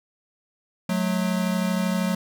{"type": "tone pair together", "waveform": "square", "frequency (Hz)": [183, 215.8], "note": ["F#3", "A3"], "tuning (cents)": [-19, -33], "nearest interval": "minor third", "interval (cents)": 286, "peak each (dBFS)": [-24, -27], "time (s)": [0.89, 2.15], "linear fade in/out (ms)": 5, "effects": []}